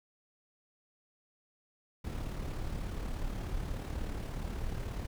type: noise with amplitude modulation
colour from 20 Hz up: brown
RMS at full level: -35 dBFS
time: 2.04-5.07 s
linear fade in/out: 10 ms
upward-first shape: sine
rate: 36.6 Hz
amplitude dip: 45%
effects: none